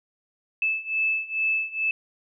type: beating tone pair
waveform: sine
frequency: 2619 / 2621.3 Hz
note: E7 / E7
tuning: -12 / -10 cents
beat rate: 2.3 Hz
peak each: -27 / -25 dBFS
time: 0.62-1.91 s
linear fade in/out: 2 ms
effects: none